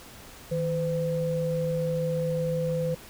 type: tone pair together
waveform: sine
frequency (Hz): 158.5 / 508.3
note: D#3 / B4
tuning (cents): +32 / +50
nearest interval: octave + minor sixth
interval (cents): 2018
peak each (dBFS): -28 / -27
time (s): 0.51-2.95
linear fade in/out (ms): 10
effects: pink hiss -47 dBFS RMS until 3.09 s